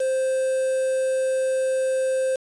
triangle tone with quantisation, 523.3 Hz, C5, in tune, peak -18 dBFS, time 0-2.36 s, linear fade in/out 5 ms, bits 6, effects resampled to 22050 Hz

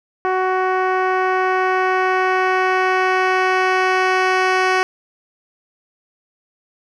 10% pulse tone with low-pass filter sweep, 372.8 Hz, F#4, 13 cents sharp, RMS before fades -17 dBFS, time 0.25-4.83 s, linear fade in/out 0 ms, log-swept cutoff 1200 to 4200 Hz, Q 0.74, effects none

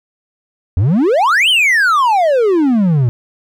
triangle exponential two-way sweep, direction up then down, 82 to 3196 to 114.2 Hz, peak -7 dBFS, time 0.77-3.09 s, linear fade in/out 0 ms, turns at 1.49 s, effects none

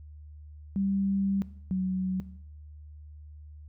sine tone pair in turn, 196 / 186.56 Hz, G3 / F#3, 0 / +15 cents, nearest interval minor second, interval 85 cents, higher first, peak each -25 dBFS, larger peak neither, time 0.76-1.42 / 1.71-2.2 s, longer first, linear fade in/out 0 ms, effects noise-tail reverb RT60 0.7 s tail -18 dB re dry + added 75 Hz sine -44 dBFS peak until 3.68 s

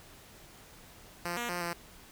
5% pulse tone with pitch steps, 173.6 / 238.9 / 176 / 171.8 Hz, F3 / A#3 / F3 / F3, -10 / +43 / +14 / -28 cents, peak -22 dBFS, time 1.25-1.73 s, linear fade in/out 2 ms, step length 120 ms, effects pink hiss -54 dBFS RMS until 2.11 s

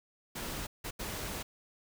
pink noise bursts at uneven times, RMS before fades -39 dBFS, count 3, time 0.35-0.67 / 0.84-0.91 / 0.99-1.43 s, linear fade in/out 10 ms, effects none

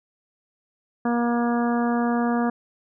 harmonic tone, 237.7 Hz, A#3, 34 cents sharp, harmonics 1 / 2 / 3 / 4 / 5 / 6 / 7, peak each -21 / -29 / -28 / -33 / -33 / -37 / -36 dBFS, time 1.05-2.5 s, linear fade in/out 5 ms, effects none

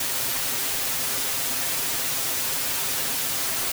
white noise with comb filter, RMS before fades -26 dBFS, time 0-3.72 s, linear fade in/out 5 ms, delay 7.5 ms, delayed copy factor +0.7, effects none

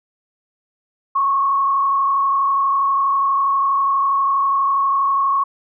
sine tone with frequency modulation, 1100 Hz, C#6, 14 cents flat, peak -14 dBFS, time 1.15-5.44 s, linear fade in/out 10 ms, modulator 32.3 Hz, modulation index 0.83, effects none

